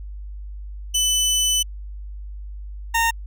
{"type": "tone pair in turn", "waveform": "20% pulse", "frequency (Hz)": [3000, 919.1], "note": ["F#7", "A#5"], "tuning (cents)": [23, -25], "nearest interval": "octave + minor sixth", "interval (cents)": 2048, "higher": "first", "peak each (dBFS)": -12, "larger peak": "neither", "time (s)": [[0.94, 1.63], [2.94, 3.11]], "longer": "first", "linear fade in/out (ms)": 10, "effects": ["added 50 Hz sine -31 dBFS peak until 3.26 s"]}